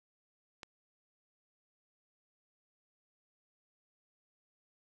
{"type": "click", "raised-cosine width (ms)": 0.2, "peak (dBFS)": -27, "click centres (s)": 0.632, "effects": []}